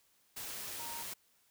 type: tone in noise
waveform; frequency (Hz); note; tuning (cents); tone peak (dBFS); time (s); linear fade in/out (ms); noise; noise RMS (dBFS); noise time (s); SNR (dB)
sine; 930; A#5; -4; -46; 0.79-1.03; 10; white; -43; 0.36-1.14; -6
effects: white hiss -71 dBFS RMS until 1.5 s